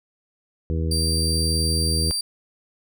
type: harmonic tone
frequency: 80.8 Hz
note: E2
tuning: 34 cents flat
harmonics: 1 / 2 / 3 / 4 / 5 / 6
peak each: -22 / -28 / -35 / -33 / -35 / -35 dBFS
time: 0.7-2.11 s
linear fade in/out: 0 ms
type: tone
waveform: 30% pulse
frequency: 4699 Hz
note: D8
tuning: in tune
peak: -20 dBFS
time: 0.91-2.21 s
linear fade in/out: 5 ms
effects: none